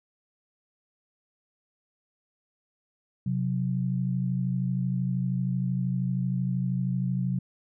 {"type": "tone pair together", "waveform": "sine", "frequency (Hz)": [130, 182.89], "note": ["C3", "F#3"], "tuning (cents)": [-11, -20], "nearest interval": "tritone", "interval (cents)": 591, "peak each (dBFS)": [-27, -28], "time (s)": [3.26, 7.39], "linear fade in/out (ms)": 5, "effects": []}